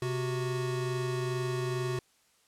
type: tone pair together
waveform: square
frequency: 130 / 367.7 Hz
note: C3 / F#4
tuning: -11 / -11 cents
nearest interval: octave + tritone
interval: 1800 cents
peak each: -33 / -34 dBFS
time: 0.02-1.99 s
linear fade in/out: 2 ms
effects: white hiss -67 dBFS RMS until 2.47 s + low-pass 10000 Hz 12 dB/octave